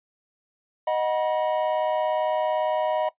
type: chord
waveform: triangle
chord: B major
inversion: first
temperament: equal with one note detuned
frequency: 622.3 / 740 / 965.2 Hz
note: D#5 / F#5 / B5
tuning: 0 / 0 / -40 cents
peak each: -22 / -26 / -26 dBFS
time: 0.87-3.09 s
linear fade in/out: 5 ms
effects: noise-tail reverb RT60 0.1 s tail -18 dB re dry + resampled to 8000 Hz